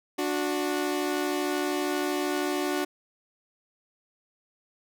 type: tone pair together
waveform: sawtooth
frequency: 293.7 / 366.5 Hz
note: D4 / F#4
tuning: 0 / -16 cents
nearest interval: major third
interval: 384 cents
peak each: -25 dBFS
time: 0.18-2.85 s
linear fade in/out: 10 ms
effects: none